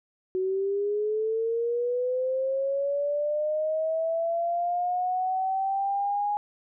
sine linear sweep, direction up, 370 to 830 Hz, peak -24 dBFS, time 0.35-6.37 s, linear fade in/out 0 ms, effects none

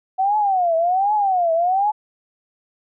sine tone with vibrato, 745 Hz, F#5, 12 cents sharp, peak -15 dBFS, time 0.18-1.92 s, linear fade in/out 20 ms, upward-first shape triangle, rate 1.3 Hz, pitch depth 250 cents each way, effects none

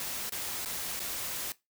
white noise with dropouts, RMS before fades -36 dBFS, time 0-1.52 s, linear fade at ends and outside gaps 1 ms, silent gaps 0.295-0.322 / 0.649-0.658 / 0.994-1.001 s, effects noise-tail reverb RT60 0.2 s tail -19 dB re dry

